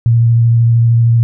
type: tone with vibrato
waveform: sine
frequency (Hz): 116.54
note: A#2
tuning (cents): 0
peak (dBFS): -6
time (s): 0.06-1.23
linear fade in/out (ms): 0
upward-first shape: sine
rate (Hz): 13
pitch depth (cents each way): 15
effects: none